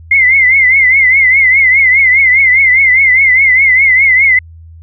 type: tone with vibrato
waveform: sine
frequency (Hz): 2092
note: C7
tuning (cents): -1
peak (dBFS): -4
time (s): 0.11-4.39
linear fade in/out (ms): 5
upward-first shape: triangle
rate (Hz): 4.9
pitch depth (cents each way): 110
effects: added 82 Hz sine -31 dBFS peak until 4.82 s